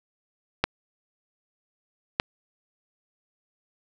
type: clicks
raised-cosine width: 0.3 ms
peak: -4 dBFS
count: 2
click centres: 0.64 / 2.199 s
effects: none